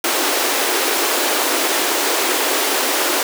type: high-pass noise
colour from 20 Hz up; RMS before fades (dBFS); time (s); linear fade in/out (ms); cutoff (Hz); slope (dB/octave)
pink; -18; 0.04-3.23; 2; 290; 48
effects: none